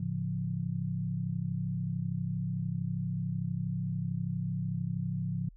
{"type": "chord", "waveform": "sine", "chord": "A augmented", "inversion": "none", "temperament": "equal with one note detuned", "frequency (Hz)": [110, 141.59, 174.61], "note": ["A2", "C#3", "E#3"], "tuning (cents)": [0, 37, 0], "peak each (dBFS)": [-36, -35, -34], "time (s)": [0, 5.49], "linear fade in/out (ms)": 5, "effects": ["added 40 Hz sine -51 dBFS peak until 5.56 s"]}